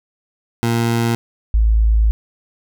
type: tone pair in turn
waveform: 20% pulse / sine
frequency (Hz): 116.54 / 54.59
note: A#2 / A1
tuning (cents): 0 / -13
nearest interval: octave + minor second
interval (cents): 1313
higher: first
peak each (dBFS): -10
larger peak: neither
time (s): 0.63-1.15 / 1.54-2.11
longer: second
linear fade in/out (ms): 0
effects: none